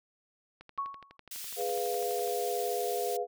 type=click train; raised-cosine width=0.3 ms; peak=-33 dBFS; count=21; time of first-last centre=0.61-2.277 s; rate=12 Hz
type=tone with exponential decay; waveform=sine; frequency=1108.7 Hz; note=C#6; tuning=in tune; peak=-28 dBFS; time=0.78-1.17 s; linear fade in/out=5 ms; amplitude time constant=84 ms
type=high-pass noise; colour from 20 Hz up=white; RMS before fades=-41 dBFS; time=1.31-3.17 s; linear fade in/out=5 ms; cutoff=2500 Hz; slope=12 dB/octave
type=chord; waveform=sine; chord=F diminished; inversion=first; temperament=equal; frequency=415.3 / 493.9 / 698.5 Hz; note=Ab4 / Cb5 / F5; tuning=0 / 0 / 0 cents; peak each=-34 dBFS; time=1.56-3.27 s; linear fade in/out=50 ms
effects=none